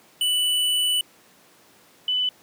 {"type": "tone pair in turn", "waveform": ["square", "sine"], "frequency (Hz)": [2973, 2995], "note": ["F#7", "F#7"], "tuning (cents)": [8, 20], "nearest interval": "unison", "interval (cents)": 12, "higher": "second", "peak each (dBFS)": -20, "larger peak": "neither", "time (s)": [[0.21, 1.01], [2.08, 2.29]], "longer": "first", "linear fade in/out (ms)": 2, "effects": ["pink hiss -54 dBFS RMS until 2.42 s", "high-pass 200 Hz 12 dB/octave"]}